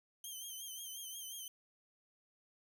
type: tone with vibrato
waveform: 10% pulse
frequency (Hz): 3136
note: G7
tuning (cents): 0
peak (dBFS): -37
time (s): 0.24-1.48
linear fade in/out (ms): 2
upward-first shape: triangle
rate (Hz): 5.6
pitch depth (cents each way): 76
effects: none